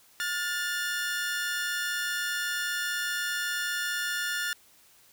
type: tone pair together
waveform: sawtooth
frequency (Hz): 1428 / 1763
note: F6 / A6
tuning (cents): +38 / +3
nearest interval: major third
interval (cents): 365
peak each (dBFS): -28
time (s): 0.2-4.53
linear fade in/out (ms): 0
effects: white hiss -59 dBFS RMS until 5.12 s